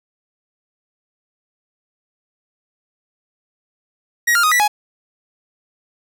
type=tone with pitch steps; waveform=45% pulse; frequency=1897 / 1399 / 1248 / 1956 / 836 Hz; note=A#6 / F6 / D#6 / B6 / G#5; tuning=+30 / +3 / +5 / -17 / +11 cents; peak=-12 dBFS; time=4.27-4.68 s; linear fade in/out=10 ms; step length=82 ms; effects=none